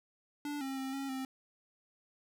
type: tone with pitch steps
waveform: square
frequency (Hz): 291.6 / 268.5 / 265.8 / 273.3 / 263.6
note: D4 / C4 / C4 / C#4 / C4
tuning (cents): -12 / +45 / +27 / -24 / +13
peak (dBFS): -37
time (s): 0.45-1.25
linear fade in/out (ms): 2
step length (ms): 160
effects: none